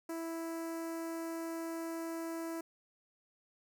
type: tone with notch filter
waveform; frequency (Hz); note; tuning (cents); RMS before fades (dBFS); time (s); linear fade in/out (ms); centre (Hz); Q
sawtooth; 329.6; E4; 0; -40; 0.09-2.61; 5; 3400; 0.65
effects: none